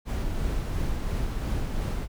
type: noise with tremolo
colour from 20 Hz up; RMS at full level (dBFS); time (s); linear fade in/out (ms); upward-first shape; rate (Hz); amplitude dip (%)
brown; -27; 0.05-2.08; 50; sine; 2.9; 25
effects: none